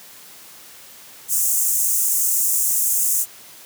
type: high-pass noise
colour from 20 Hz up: pink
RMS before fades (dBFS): -19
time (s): 1.28-3.26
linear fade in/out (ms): 50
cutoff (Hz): 6600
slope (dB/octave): 48
effects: white hiss -43 dBFS RMS until 3.65 s + high-pass 100 Hz 12 dB/octave